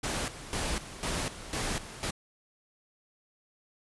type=noise with tremolo; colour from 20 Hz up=pink; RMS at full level=-32 dBFS; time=0.03-2.11 s; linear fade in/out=10 ms; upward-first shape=square; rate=2 Hz; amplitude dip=75%; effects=resampled to 24000 Hz